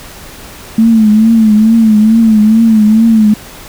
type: tone with vibrato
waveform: sine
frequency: 220 Hz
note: A3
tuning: in tune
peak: -3 dBFS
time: 0.78-3.34 s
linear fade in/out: 5 ms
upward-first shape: triangle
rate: 2.3 Hz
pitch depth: 83 cents each way
effects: pink hiss -31 dBFS RMS until 3.68 s